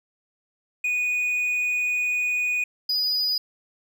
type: tone pair in turn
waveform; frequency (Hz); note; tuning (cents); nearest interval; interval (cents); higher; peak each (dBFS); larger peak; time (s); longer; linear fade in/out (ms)
triangle; 2472 / 4944; D#7 / D#8; -12 / -12; octave; 1200; second; -20; neither; 0.84-2.64 / 2.89-3.38; first; 5
effects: none